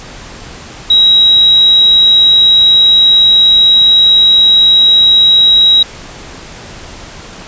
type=tone; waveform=sine; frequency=3839 Hz; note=B7; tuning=50 cents flat; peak=-3 dBFS; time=0.9-5.83 s; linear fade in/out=5 ms; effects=pink hiss -30 dBFS RMS until 7.47 s + resampled to 16000 Hz